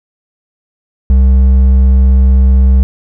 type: tone with hard clipping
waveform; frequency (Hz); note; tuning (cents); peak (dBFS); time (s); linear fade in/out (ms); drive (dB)
triangle; 65.41; C2; 0; -5; 1.1-2.83; 0; 8
effects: none